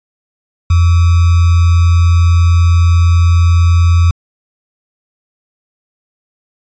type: tone with sample-and-hold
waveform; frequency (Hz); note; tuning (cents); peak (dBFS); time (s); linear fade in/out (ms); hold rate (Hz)
sine; 85.4; F2; -38; -5; 0.7-4.11; 5; 1225
effects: resampled to 16000 Hz